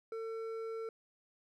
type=tone with hard clipping; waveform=triangle; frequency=450 Hz; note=A4; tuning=39 cents sharp; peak=-40 dBFS; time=0.12-0.89 s; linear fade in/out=2 ms; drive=11 dB; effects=none